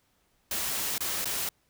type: noise with dropouts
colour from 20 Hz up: white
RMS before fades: -31 dBFS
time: 0.51-1.49 s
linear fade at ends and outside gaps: 2 ms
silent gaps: 0.981-1.006 / 1.245-1.255 s
effects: pink hiss -70 dBFS RMS until 1.69 s